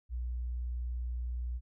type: tone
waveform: sine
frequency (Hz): 60.6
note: B1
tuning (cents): -32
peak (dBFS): -33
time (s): 0.09-1.61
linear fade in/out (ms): 50
effects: none